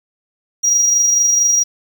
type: tone with amplitude modulation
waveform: triangle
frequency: 5730 Hz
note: F8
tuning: 44 cents sharp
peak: -8 dBFS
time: 0.63-1.64 s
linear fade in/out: 20 ms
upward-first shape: sine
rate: 24.4 Hz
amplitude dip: 35%
effects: 7-bit